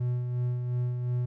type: tone with tremolo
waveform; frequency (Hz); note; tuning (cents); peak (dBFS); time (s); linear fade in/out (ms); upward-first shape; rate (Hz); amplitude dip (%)
triangle; 123.2; B2; -4; -23; 0-1.26; 10; sine; 2.8; 40
effects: none

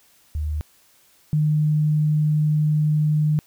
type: tone pair in turn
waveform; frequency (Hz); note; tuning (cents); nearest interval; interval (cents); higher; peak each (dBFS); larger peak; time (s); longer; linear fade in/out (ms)
sine; 76 / 152; D#2 / D#3; -40 / -40; octave; 1200; second; -22 / -16; second; 0.35-0.61 / 1.33-3.39; second; 0
effects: white hiss -57 dBFS RMS until 3.46 s

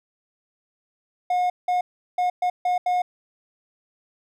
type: tone bursts at uneven times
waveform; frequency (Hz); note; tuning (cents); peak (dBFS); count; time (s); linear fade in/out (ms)
triangle; 721; F#5; -45; -17; 6; 1.3-1.5 / 1.68-1.81 / 2.18-2.3 / 2.42-2.5 / 2.65-2.78 / 2.86-3.02; 5
effects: none

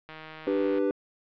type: click train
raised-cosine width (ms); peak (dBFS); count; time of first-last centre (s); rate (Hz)
0.3; -26; 110; 0.09-0.784; 157
type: chord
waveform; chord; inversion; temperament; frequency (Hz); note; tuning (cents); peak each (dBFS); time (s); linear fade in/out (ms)
triangle; G major; second; equal with one note detuned; 296.2 / 392 / 493.9; D4 / G4 / B4; +15 / 0 / 0; -26; 0.47-0.91; 2
effects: low-pass 3000 Hz 12 dB/octave

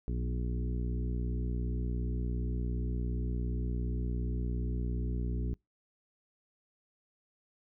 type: harmonic tone with a mistuned harmonic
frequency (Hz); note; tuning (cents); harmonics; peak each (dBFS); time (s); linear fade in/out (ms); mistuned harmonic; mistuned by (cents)
60; B1; -49; 1 / 2 / 3 / 4 / 5 / 6 / 7; -32 / -38 / -42 / -44 / -46 / -48 / -49; 0.08-5.54; 0; 3; +26
effects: noise-tail reverb RT60 0.2 s tail -26 dB re dry

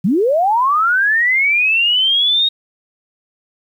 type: linear sweep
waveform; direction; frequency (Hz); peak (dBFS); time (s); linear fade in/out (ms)
sine; up; 157.6 to 3760; -11; 0.04-2.49; 10
effects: 8-bit

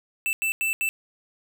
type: tone bursts at uneven times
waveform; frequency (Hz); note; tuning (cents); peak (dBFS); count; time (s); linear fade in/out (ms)
square; 2654; E7; +11; -23; 4; 0.26-0.33 / 0.42-0.52 / 0.61-0.73 / 0.81-0.89; 0
effects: none

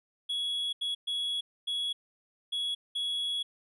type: tone bursts at uneven times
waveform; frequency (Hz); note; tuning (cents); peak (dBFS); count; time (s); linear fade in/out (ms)
triangle; 3354; G#7; +16; -28; 6; 0.29-0.73 / 0.81-0.95 / 1.07-1.41 / 1.67-1.93 / 2.52-2.75 / 2.95-3.43; 10
effects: resampled to 24000 Hz

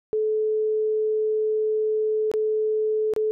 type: tone with dropouts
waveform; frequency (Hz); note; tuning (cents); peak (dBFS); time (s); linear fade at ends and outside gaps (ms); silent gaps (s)
sine; 432.2; A4; -31; -20; 0.13-3.31; 0; 2.315-2.338 / 3.137-3.163
effects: none

